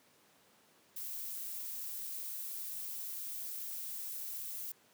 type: noise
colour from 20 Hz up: violet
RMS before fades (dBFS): -42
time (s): 0.96-4.72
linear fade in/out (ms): 5
effects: pink hiss -66 dBFS RMS until 4.93 s + high-pass 200 Hz 12 dB/octave